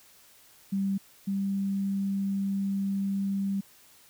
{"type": "tone pair in turn", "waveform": "sine", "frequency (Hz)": [195.7, 196.61], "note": ["G3", "G3"], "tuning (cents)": [-3, 5], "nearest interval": "unison", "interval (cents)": 8, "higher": "second", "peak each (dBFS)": [-25, -26], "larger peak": "first", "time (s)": [[0.72, 0.98], [1.27, 3.61]], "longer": "second", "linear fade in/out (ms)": 10, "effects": ["white hiss -57 dBFS RMS until 4.09 s"]}